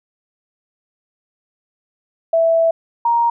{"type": "tone pair in turn", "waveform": "sine", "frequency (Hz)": [659.3, 937.3], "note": ["E5", "A#5"], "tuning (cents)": [0, 9], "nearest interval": "tritone", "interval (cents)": 609, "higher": "second", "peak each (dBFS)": [-11, -12], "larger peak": "first", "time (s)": [[2.33, 2.71], [3.05, 3.3]], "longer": "first", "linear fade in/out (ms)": 5, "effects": []}